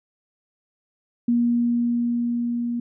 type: tone with level ramp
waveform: sine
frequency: 238 Hz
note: A#3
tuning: 36 cents sharp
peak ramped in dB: -16 to -23 dBFS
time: 1.28-2.8 s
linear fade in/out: 5 ms
effects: none